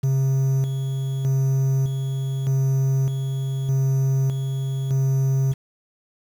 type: tone with tremolo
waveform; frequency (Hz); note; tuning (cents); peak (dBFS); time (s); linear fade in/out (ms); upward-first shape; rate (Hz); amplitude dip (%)
triangle; 134.2; C3; +44; -15; 0.03-5.54; 10; square; 0.82; 45
effects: 7-bit